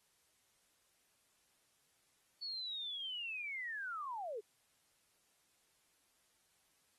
sine linear sweep, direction down, 4460 to 391.1 Hz, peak -40 dBFS, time 2.41-4.41 s, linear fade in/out 20 ms, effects white hiss -75 dBFS RMS until 6.98 s + AAC 32 kbps

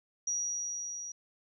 sine tone with level ramp, 5770 Hz, F#8, 44 cents flat, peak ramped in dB -29 to -39 dBFS, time 0.27-1.12 s, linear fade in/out 5 ms, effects none

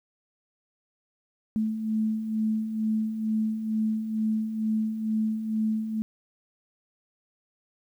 sine beating tone pair, 216.5 / 218.7 Hz, A3 / A3, -28 / -10 cents, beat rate 2.2 Hz, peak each -33 / -25 dBFS, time 1.56-6.02 s, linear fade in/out 0 ms, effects 10-bit

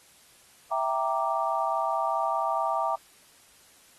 sine chord, E half-diminished seventh, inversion none, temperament equal, 659.3 / 784 / 932.3 / 1174.7 Hz, E5 / G5 / Bb5 / D6, 0 / 0 / 0 / 0 cents, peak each -30 dBFS, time 0.71-2.96 s, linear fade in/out 10 ms, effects white hiss -57 dBFS RMS until 3.98 s + AAC 32 kbps

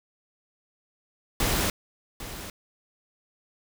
pink noise with echo, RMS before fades -25 dBFS, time 1.4-1.7 s, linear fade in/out 2 ms, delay 800 ms, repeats 1, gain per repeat -13 dB, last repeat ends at 2.5 s, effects none

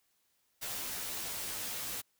white noise with comb filter, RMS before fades -39 dBFS, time 0.61-2.02 s, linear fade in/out 20 ms, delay 13 ms, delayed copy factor -0.85, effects white hiss -75 dBFS RMS until 2.19 s

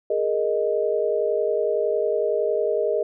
sine chord, Ab suspended second, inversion none, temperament equal, 415.3 / 466.2 / 622.3 Hz, Ab4 / Bb4 / Eb5, 0 / 0 / 0 cents, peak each -24 dBFS, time 0.1-3.03 s, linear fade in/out 5 ms, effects none

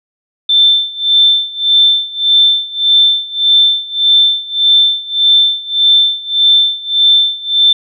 sine tone with tremolo, 3550 Hz, A7, 15 cents sharp, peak -4 dBFS, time 0.49-7.73 s, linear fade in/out 5 ms, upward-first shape sine, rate 1.7 Hz, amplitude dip 90%, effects none

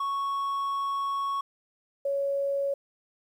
triangle / sine tone pair in turn, 1108.7 / 557.2 Hz, C#6 / C#5, 0 / +9 cents, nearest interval octave, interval 1191 cents, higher first, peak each -25 dBFS, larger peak neither, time 0-1.41 / 2.05-2.74 s, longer first, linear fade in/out 5 ms, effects 10-bit

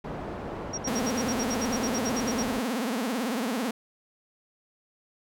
white low-pass noise, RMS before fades -36 dBFS, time 0.04-2.6 s, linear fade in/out 5 ms, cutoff 670 Hz, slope 12 dB/octave
sine tone bursts, 5640 Hz, F8, 16 cents sharp, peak -30 dBFS, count 16, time 0.73-2.428 s, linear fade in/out 10 ms, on 48 ms, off 62 ms
sawtooth tone with vibrato, 240 Hz, B3, 49 cents flat, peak -23 dBFS, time 0.87-3.71 s, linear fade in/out 5 ms, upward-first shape triangle, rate 18 Hz, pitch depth 260 cents each way
effects none

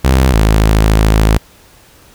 sawtooth tone pair in turn, 65.41 / 53.64 Hz, C2 / A1, 0 / -43 cents, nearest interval minor third, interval 343 cents, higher first, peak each -3 dBFS, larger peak neither, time 0.04-0.33 / 0.33-1.38 s, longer second, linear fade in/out 10 ms, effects pink hiss -44 dBFS RMS until 2.14 s

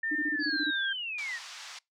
sine tone with pitch glide, 1803 to 1587.8 Hz, A6 to G6, +42 to +22 cents, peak -29 dBFS, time 0.03-0.93 s, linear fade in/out 5 ms, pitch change -220 cents, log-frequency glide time 0.31-0.56 s
sine tone bursts, 300 Hz, D4, 37 cents sharp, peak -30 dBFS, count 9, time 0.11-0.708 s, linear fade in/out 10 ms, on 46 ms, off 23 ms
sine linear sweep, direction down, 4687 to 1760 Hz, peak -33 dBFS, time 0.39-1.4 s, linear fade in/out 50 ms
white band-pass noise, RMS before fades -45 dBFS, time 1.18-1.79 s, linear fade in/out 5 ms, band 810 to 6000 Hz, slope 24 dB/octave
effects noise-tail reverb RT60 0.2 s tail -25 dB re dry

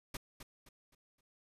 pink noise with echo, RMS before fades -41 dBFS, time 0.14-0.17 s, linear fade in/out 5 ms, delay 260 ms, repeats 4, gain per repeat -9 dB, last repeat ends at 1.21 s, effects resampled to 32000 Hz

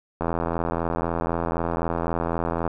click train, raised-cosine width 1 ms, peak -11 dBFS, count 208, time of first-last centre 0.21-2.677 s, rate 83.9 Hz, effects none

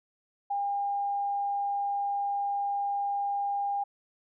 sine tone, 805 Hz, G5, 46 cents sharp, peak -27 dBFS, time 0.5-3.84 s, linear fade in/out 10 ms, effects none

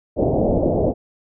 white low-pass noise, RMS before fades -18 dBFS, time 0.16-0.94 s, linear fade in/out 50 ms, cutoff 670 Hz, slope 48 dB/octave, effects none

